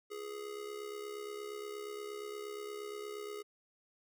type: tone with amplitude modulation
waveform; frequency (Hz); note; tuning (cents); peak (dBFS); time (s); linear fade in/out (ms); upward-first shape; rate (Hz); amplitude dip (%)
square; 416.4; G#4; +5; -39; 0.1-3.43; 20; sine; 68.5; 65
effects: none